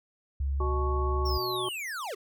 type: tone with pitch glide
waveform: sine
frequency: 68.9 to 68.46 Hz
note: C#2 to C#2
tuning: -10 to -21 cents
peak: -26 dBFS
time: 0.4-1.38 s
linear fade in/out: 5 ms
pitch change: -11 cents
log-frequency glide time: 0.84-0.91 s
type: harmonic tone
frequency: 123.2 Hz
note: B2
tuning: 4 cents flat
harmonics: 1 / 3 / 5 / 7 / 9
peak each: -44 / -32 / -43 / -39 / -33 dBFS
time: 0.6-1.69 s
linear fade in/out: 5 ms
type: linear sweep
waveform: square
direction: down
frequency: 5570 to 354.1 Hz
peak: -34 dBFS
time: 1.25-2.15 s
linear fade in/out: 10 ms
effects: none